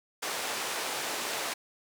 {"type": "band-pass noise", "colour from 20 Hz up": "pink", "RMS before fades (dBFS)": -34, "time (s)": [0.22, 1.54], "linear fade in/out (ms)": 10, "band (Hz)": [500, 11000], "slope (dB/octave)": 12, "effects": []}